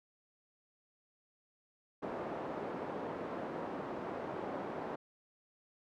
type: band-pass noise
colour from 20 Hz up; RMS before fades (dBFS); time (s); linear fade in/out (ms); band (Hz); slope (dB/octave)
pink; -41; 2.02-4.96; 10; 290 to 880; 12
effects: none